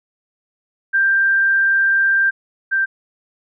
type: tone pair in turn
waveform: sine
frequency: 1581 / 1571 Hz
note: G6 / G6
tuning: +14 / +3 cents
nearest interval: unison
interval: 11 cents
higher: first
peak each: -12 / -14 dBFS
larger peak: first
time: 0.93-2.31 / 2.71-2.86 s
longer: first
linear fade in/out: 20 ms
effects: none